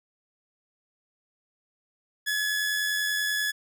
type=tone with amplitude modulation; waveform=sawtooth; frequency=1701 Hz; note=G#6; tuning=41 cents sharp; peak=-20 dBFS; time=2.26-3.52 s; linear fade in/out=20 ms; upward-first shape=sine; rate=90.1 Hz; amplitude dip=35%; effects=none